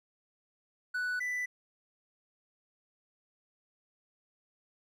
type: tone pair in turn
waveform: triangle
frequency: 1484 / 1985.8 Hz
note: F#6 / B6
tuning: +5 / +9 cents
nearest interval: perfect fourth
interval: 504 cents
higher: second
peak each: -29 / -30 dBFS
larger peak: first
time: 0.94-1.2 / 1.2-1.46 s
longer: neither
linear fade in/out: 10 ms
effects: none